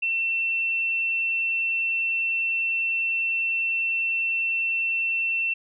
sine tone, 2695 Hz, E7, 38 cents sharp, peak -22 dBFS, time 0.02-5.54 s, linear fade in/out 10 ms, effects none

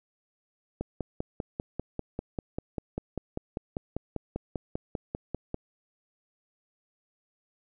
click train, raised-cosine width 2 ms, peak -18 dBFS, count 25, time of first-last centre 0.81-5.544 s, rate 5.07 Hz, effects none

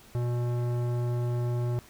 sine tone with tanh clipping, 121 Hz, B2, 35 cents flat, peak -28 dBFS, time 0.15-1.79 s, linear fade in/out 0 ms, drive 16 dB, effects pink hiss -54 dBFS RMS until 1.89 s

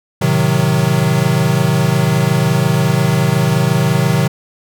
square chord, A diminished seventh, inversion none, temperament equal with one note detuned, 110 / 130.81 / 156.46 / 185 Hz, A2 / C3 / Eb3 / Gb3, 0 / 0 / +10 / 0 cents, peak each -22 / -16 / -16 / -19 dBFS, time 0.21-4.28 s, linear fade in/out 10 ms, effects none

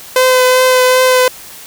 sawtooth tone with vibrato, 510 Hz, C5, 44 cents flat, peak -3 dBFS, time 0.16-1.28 s, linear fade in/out 2 ms, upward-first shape triangle, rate 2.6 Hz, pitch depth 16 cents each way, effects white hiss -33 dBFS RMS until 1.66 s

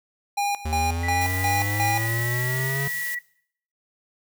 square tone with tremolo, 811 Hz, G#5, 41 cents flat, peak -22 dBFS, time 0.37-2.09 s, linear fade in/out 10 ms, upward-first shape square, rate 2.8 Hz, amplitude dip 80%
square exponential sweep, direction up, 77 to 140.4 Hz, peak -26 dBFS, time 0.65-2.88 s, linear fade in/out 5 ms
sine tone with pitch glide, 1968 to 1939.8 Hz, B6 to B6, -7 to -32 cents, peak -28 dBFS, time 1.03-3.19 s, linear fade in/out 5 ms, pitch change -25 cents, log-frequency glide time 1.92-2.01 s
blue noise, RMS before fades -34 dBFS, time 1.21-3.15 s, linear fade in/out 5 ms
effects noise-tail reverb RT60 0.6 s tail -18 dB re dry

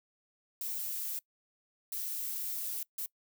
violet noise bursts at uneven times, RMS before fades -37 dBFS, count 3, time 0.61-1.19 / 1.92-2.83 / 2.98-3.06 s, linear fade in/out 2 ms, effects noise-tail reverb RT60 0.1 s tail -23 dB re dry

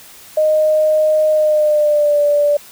sine tone with pitch glide, 618 to 584 Hz, D#5 to D5, -12 to -10 cents, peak -10 dBFS, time 0.37-2.57 s, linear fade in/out 5 ms, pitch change -98 cents, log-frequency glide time 1.31-2.21 s, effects white hiss -40 dBFS RMS until 2.71 s

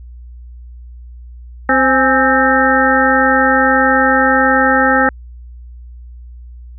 harmonic tone with a mistuned harmonic, 261.6 Hz, C4, in tune, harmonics 1 / 2 / 3 / 5 / 6 / 7, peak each -16 / -16 / -16 / -16 / -16 / -16 dBFS, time 1.69-5.09 s, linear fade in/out 2 ms, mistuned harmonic 3, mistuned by +82 cents, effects added 60 Hz sine -31 dBFS peak until 6.78 s

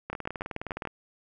two click trains, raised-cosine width 0.5 ms, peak -18 / -19 dBFS, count 6 / 16, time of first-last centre 0.13-0.853 / 0.1-0.873 s, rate 6.92 / 19.4 Hz, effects none

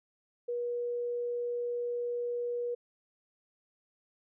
sine tone, 481.5 Hz, B4, 44 cents flat, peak -31 dBFS, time 0.48-2.75 s, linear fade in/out 10 ms, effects none

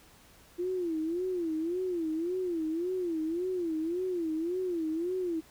sine tone with vibrato, 342 Hz, F4, 36 cents flat, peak -29 dBFS, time 0.58-5.41 s, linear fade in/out 20 ms, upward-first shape sine, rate 1.8 Hz, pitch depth 150 cents each way, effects pink hiss -58 dBFS RMS until 5.5 s

